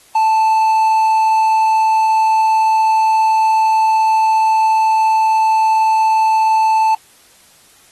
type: tone with quantisation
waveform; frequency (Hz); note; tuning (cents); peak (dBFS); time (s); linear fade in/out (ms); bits
triangle; 880; A5; 0; -8; 0.15-6.95; 5; 6
effects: white hiss -48 dBFS RMS until 7.91 s + AAC 32 kbps